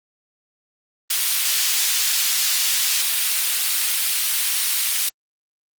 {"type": "high-pass noise", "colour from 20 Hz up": "pink", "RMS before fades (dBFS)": -20, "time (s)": [1.1, 5.09], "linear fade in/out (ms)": 5, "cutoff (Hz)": 3100, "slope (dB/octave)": 12, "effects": ["Opus 32 kbps"]}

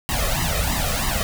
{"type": "noise with flanger", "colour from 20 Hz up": "pink", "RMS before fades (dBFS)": -22, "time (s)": [0.09, 1.23], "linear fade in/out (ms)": 0, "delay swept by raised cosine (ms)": [1, 1.63], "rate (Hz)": 3.1, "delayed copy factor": 0.9, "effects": []}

